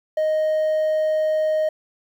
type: tone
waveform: triangle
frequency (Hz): 622.3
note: D#5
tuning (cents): 0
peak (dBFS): -15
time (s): 0.17-1.69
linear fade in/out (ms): 5
effects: tanh soft clip ceiling -11 dBFS + 9-bit